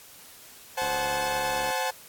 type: chord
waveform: sawtooth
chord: F# diminished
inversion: second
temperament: equal with one note detuned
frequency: 523.3 / 740 / 864.9 Hz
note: C5 / F#5 / A5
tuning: 0 / 0 / -30 cents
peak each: -27 / -28 / -25 dBFS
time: 0.77-1.91 s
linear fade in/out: 10 ms
type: click train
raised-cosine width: 1 ms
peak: -24 dBFS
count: 64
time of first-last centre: 0.82-1.704 s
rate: 71.3 Hz
effects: white hiss -49 dBFS RMS until 2.08 s + AAC 64 kbps